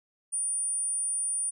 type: tone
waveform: sine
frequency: 9360 Hz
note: D9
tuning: 7 cents flat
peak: -27 dBFS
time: 0.32-1.51 s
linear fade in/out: 20 ms
effects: none